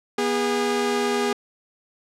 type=tone pair together; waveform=sawtooth; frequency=243 / 408.8 Hz; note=B3 / G#4; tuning=-28 / -27 cents; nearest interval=major sixth; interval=901 cents; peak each=-22 / -18 dBFS; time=0.18-1.33 s; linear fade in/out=5 ms; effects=low-pass 9000 Hz 12 dB/octave